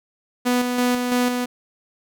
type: tone with tremolo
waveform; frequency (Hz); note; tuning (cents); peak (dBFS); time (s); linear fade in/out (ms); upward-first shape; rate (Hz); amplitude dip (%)
sawtooth; 246.9; B3; 0; -13; 0.45-1.46; 20; square; 3; 40
effects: none